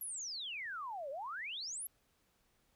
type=exponential two-way sweep; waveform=sine; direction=down then up; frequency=11860 to 526 to 11860 Hz; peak=-40 dBFS; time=0.01-1.87 s; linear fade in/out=2 ms; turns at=1.1 s; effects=pink hiss -75 dBFS RMS until 2.75 s